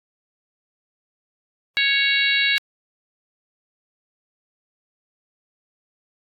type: harmonic tone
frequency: 554.4 Hz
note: C#5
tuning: in tune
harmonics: 3 / 4 / 5 / 6 / 7 / 8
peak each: -23 / -21 / -24 / -31 / -22 / -31 dBFS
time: 1.77-2.58 s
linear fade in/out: 0 ms
effects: AAC 64 kbps